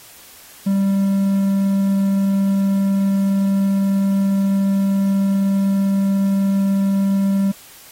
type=tone; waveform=triangle; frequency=196 Hz; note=G3; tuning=in tune; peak=-12 dBFS; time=0.66-7.52 s; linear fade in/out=10 ms; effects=white hiss -43 dBFS RMS until 7.91 s + AAC 48 kbps